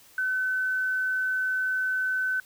sine tone, 1517 Hz, F#6, 43 cents sharp, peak -24 dBFS, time 0.18-2.4 s, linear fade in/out 2 ms, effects white hiss -55 dBFS RMS until 2.45 s

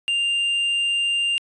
triangle tone with hard clipping, 2794 Hz, F7, in tune, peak -20 dBFS, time 0.08-1.38 s, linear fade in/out 0 ms, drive 6 dB, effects resampled to 22050 Hz

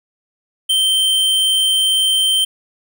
square tone, 3119 Hz, G7, 9 cents flat, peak -13 dBFS, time 0.69-2.45 s, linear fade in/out 10 ms, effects none

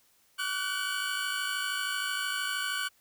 25% pulse tone cluster, 1144 / 1459 / 1512 Hz, D6 / F#6 / F#6, -46 / -25 / +37 cents, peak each -34 / -32 / -29 dBFS, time 0.38-2.89 s, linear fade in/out 20 ms, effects white hiss -66 dBFS RMS until 3 s

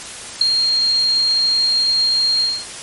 sine tone with ADSR envelope, 4221 Hz, C8, 14 cents sharp, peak -5 dBFS, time 0.41-2.66 s, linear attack 5 ms, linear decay 5 ms, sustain -8 dB, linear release 250 ms, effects white hiss -31 dBFS RMS until 2.82 s + MP3 48 kbps

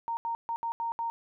sine tone bursts at uneven times, 925 Hz, A#5, 14 cents flat, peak -29 dBFS, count 6, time 0.08-0.17 / 0.25-0.35 / 0.49-0.56 / 0.63-0.72 / 0.8-0.92 / 0.99-1.1 s, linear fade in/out 0 ms, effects none

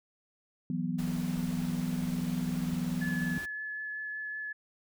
sine chord, E suspended second, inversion none, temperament equal, 164.81 / 185 / 246.9 Hz, E3 / F#3 / B3, 0 / 0 / 0 cents, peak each -34 dBFS, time 0.7-3.38 s, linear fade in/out 2 ms
pink noise, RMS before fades -45 dBFS, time 0.98-3.46 s, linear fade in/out 10 ms
sine tone with vibrato, 1717 Hz, A6, 43 cents flat, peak -35 dBFS, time 3.01-4.53 s, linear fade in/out 10 ms, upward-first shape triangle, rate 5.3 Hz, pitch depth 10 cents each way
effects none

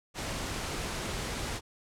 pink noise, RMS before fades -35 dBFS, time 0.14-1.61 s, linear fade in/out 50 ms, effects low-pass 9000 Hz 12 dB/octave

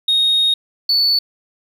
sine tone pair in turn, 3729 / 4465 Hz, A#7 / C#8, 0 / +12 cents, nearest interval minor third, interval 312 cents, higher second, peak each -10 dBFS, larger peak neither, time 0.08-0.54 / 0.89-1.19 s, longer first, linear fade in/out 5 ms, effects tanh soft clip ceiling -10 dBFS + 8-bit

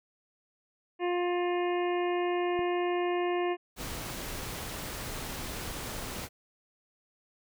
harmonic tone, 353.5 Hz, F4, 21 cents sharp, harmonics 1 / 2 / 3 / 5 / 6 / 7 / 8, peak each -28 / -34 / -38 / -42 / -44 / -45 / -46 dBFS, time 0.99-3.57 s, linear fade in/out 50 ms
click, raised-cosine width 3 ms, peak -29 dBFS, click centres 2.592 s
pink noise, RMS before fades -38 dBFS, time 3.76-6.29 s, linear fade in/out 50 ms
effects none

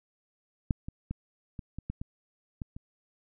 clicks, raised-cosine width 5 ms, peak -13 / -25 / -21 / -26 / -25 / -21 / -24 / -23 / -29 dBFS, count 9, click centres 0.708 / 0.885 / 1.11 / 1.592 / 1.786 / 1.9 / 2.015 / 2.618 / 2.765 s, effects none

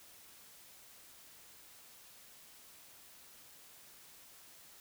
silence, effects white hiss -58 dBFS RMS until 4.8 s

